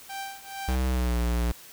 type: tone with tremolo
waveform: sawtooth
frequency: 784 Hz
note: G5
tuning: in tune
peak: -28 dBFS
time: 0.09-0.76 s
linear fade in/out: 10 ms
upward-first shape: triangle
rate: 2.3 Hz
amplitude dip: 95%
type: tone with pitch glide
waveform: square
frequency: 64.3 to 59.3 Hz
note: C2 to A#1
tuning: -30 to +30 cents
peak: -24 dBFS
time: 0.68-1.52 s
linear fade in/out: 5 ms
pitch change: -140 cents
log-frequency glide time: 0.87-1.18 s
effects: white hiss -48 dBFS RMS until 1.72 s